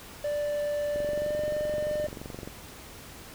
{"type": "tone with pitch glide", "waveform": "triangle", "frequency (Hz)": [587.3, 601.4], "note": ["D5", "D5"], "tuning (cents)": [0, 41], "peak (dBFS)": -25, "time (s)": [0.24, 2.07], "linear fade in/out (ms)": 5, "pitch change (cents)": 41, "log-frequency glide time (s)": [1.04, 1.41]}
{"type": "click train", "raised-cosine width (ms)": 2, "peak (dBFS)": -25, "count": 36, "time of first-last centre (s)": [0.96, 2.475], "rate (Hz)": 23.1}
{"effects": ["pink hiss -46 dBFS RMS until 3.34 s"]}